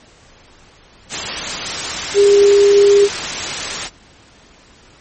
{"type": "tone in noise", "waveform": "sine", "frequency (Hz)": 403.7, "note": "G#4", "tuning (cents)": -49, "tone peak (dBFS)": -6, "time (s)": [2.14, 3.09], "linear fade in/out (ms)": 50, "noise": "white", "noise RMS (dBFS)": -21, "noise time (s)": [1.09, 3.9], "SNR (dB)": 12, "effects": ["pink hiss -46 dBFS RMS until 5 s", "MP3 32 kbps"]}